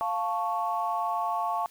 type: chord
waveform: sine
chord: F augmented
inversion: none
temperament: equal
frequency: 698.5 / 880 / 1108.7 Hz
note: F5 / A5 / C#6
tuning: 0 / 0 / 0 cents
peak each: -30 dBFS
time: 0.01-1.66 s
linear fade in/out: 0 ms
effects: tanh soft clip ceiling -17 dBFS + white hiss -57 dBFS RMS until 1.7 s